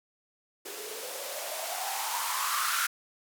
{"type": "noise with band-pass filter sweep", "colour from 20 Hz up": "violet", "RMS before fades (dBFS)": -33, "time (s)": [0.65, 2.87], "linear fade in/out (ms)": 10, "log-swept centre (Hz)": [380, 1400], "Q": 7.2, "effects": []}